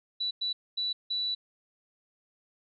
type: tone bursts at uneven times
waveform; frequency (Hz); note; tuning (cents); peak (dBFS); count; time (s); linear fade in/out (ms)
sine; 3951; B7; 0; -28; 4; 0.2-0.31 / 0.41-0.53 / 0.77-0.93 / 1.1-1.35; 10
effects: none